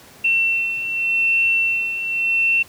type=beating tone pair; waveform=sine; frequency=2700 / 2700.86 Hz; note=E7 / E7; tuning=+41 / +41 cents; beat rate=0.86 Hz; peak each=-24 / -17 dBFS; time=0.24-2.63 s; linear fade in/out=10 ms; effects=pink hiss -45 dBFS RMS until 2.68 s + high-pass 80 Hz 12 dB/octave